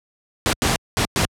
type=noise bursts at uneven times; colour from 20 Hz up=pink; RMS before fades=-18 dBFS; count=4; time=0.46-0.53 / 0.62-0.76 / 0.97-1.05 / 1.16-1.25 s; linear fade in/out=0 ms; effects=high-pass 60 Hz 12 dB/octave + low-pass 10000 Hz 12 dB/octave